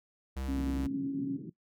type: tone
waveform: square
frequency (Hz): 66.3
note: C2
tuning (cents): +23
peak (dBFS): -35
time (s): 0.36-0.87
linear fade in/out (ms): 10
type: tone with pitch glide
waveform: sine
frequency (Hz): 271.8 to 274.8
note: C#4 to C#4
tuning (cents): -34 to -15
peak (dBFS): -31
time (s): 0.48-1.37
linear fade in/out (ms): 10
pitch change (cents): +19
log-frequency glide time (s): 0.66-1.06
type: band-pass noise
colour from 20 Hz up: pink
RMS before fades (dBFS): -42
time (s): 0.56-1.5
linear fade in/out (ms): 5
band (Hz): 130 to 340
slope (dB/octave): 48
effects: noise-tail reverb RT60 0.1 s tail -18 dB re dry